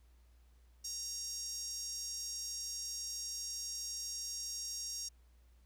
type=tone with high-pass filter; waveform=5% pulse; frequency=932.3 Hz; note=A#5; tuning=in tune; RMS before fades=-42 dBFS; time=0.84-5.09 s; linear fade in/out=10 ms; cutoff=5800 Hz; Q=7.8; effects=added 60 Hz sine -61 dBFS peak until 5.65 s + pink hiss -75 dBFS RMS until 5.65 s